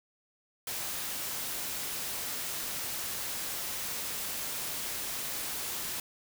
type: noise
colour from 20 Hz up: white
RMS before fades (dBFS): -36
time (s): 0.67-6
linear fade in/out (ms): 2
effects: none